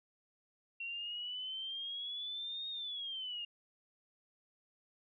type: exponential two-way sweep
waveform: sine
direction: up then down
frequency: 2728 to 3729 to 2810 Hz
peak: -39 dBFS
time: 0.8-3.45 s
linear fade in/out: 5 ms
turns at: 2.69 s
effects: none

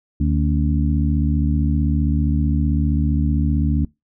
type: harmonic tone with a mistuned harmonic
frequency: 75.4 Hz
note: D2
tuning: 46 cents sharp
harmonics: 1 / 2 / 3 / 4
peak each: -18 / -21 / -23 / -24 dBFS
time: 0.2-3.85 s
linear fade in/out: 5 ms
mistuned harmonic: 4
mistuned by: -98 cents
effects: noise-tail reverb RT60 0.2 s tail -22 dB re dry

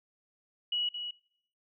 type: tone with echo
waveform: sine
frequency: 2925 Hz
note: F#7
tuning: 21 cents flat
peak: -28 dBFS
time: 0.72-0.89 s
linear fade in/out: 5 ms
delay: 220 ms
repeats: 1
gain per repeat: -7 dB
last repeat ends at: 1.11 s
effects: noise-tail reverb RT60 0.7 s tail -24 dB re dry

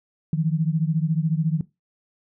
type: beating tone pair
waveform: sine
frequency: 155.4 / 169.4 Hz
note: D#3 / E3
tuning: -2 / +48 cents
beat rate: 14 Hz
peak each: -21 / -24 dBFS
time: 0.33-1.61 s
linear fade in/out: 2 ms
effects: noise-tail reverb RT60 0.2 s tail -18 dB re dry

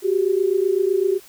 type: tone pair together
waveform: sine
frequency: 370 / 397.9 Hz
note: F#4 / G4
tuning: 0 / +26 cents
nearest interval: minor second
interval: 126 cents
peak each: -19 dBFS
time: 0.02-1.2 s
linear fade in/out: 50 ms
effects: white hiss -47 dBFS RMS until 1.28 s

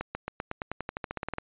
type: accelerating click train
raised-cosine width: 0.5 ms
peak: -17 dBFS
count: 17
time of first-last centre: 0.01-1.384 s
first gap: 140 ms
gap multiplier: 0.93
effects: resampled to 8000 Hz

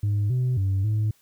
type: tone with pitch steps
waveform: sine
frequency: 102.8 / 126.5 / 96.7 / 107.2 Hz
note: G#2 / B2 / G2 / A2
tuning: -17 / +42 / -23 / -45 cents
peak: -18 dBFS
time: 0.03-1.11 s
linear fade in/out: 5 ms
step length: 270 ms
effects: tanh soft clip ceiling -19 dBFS + white hiss -62 dBFS RMS until 1.21 s

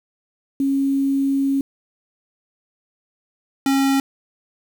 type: tone pair in turn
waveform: sine / square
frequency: 274.1 / 272.4 Hz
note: C#4 / C#4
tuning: -19 / -30 cents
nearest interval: unison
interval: 11 cents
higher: first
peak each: -16 dBFS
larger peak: neither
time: 0.6-1.61 / 3.66-4 s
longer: first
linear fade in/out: 2 ms
effects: 7-bit

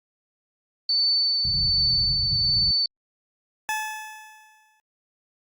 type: tone with tremolo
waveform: sine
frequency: 4511 Hz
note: C#8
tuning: 29 cents sharp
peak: -18 dBFS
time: 0.89-2.86 s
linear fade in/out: 2 ms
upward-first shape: sine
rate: 1.3 Hz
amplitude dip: 30%
type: low-pass noise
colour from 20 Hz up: white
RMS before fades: -32 dBFS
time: 1.45-2.71 s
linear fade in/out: 2 ms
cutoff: 170 Hz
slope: 96 dB/octave
type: tone with exponential decay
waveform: 20% pulse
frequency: 864 Hz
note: A5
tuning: 32 cents flat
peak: -18 dBFS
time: 3.69-4.8 s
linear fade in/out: 0 ms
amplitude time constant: 240 ms
effects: Opus 48 kbps

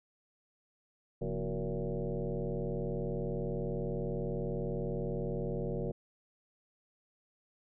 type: tone with frequency modulation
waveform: sine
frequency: 170 Hz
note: F3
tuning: 46 cents flat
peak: -32 dBFS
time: 1.21-5.92 s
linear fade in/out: 10 ms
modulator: 100 Hz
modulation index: 4
effects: none

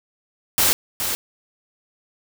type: noise with echo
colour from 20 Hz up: white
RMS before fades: -17 dBFS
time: 0.58-0.73 s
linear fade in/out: 0 ms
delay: 420 ms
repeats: 1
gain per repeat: -7 dB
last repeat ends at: 1.15 s
effects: none

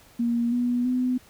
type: tone with pitch steps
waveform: sine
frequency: 235.9 / 243.8 / 252 Hz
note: A#3 / B3 / B3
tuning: +21 / -22 / +35 cents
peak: -21 dBFS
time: 0.19-1.18 s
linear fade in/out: 10 ms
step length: 330 ms
effects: pink hiss -54 dBFS RMS until 1.29 s

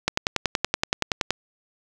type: click train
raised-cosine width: 0.2 ms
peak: -3 dBFS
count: 14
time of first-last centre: 0.08-1.306 s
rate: 10.6 Hz
effects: none

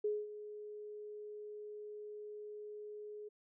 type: tone with ADSR envelope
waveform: sine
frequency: 420 Hz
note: G#4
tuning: 19 cents sharp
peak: -31 dBFS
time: 0.04-3.29 s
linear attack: 7 ms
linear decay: 220 ms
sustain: -14 dB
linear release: 13 ms
effects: none

